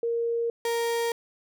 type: tone pair in turn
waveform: sine / 35% pulse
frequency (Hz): 466.2 / 466.2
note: A#4 / A#4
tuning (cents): 0 / 0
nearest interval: unison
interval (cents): 0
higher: neither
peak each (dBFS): -24 / -23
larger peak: second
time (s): 0.03-0.5 / 0.65-1.12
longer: neither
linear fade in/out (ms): 2
effects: none